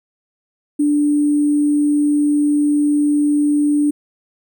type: tone with sample-and-hold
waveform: sine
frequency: 293.7 Hz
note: D4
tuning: in tune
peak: -12 dBFS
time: 0.79-3.91 s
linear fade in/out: 10 ms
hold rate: 8820 Hz
effects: none